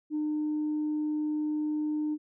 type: tone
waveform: sine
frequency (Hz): 303.2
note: D#4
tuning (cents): -45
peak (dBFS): -26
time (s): 0.1-2.18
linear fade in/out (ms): 50
effects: tanh soft clip ceiling -24 dBFS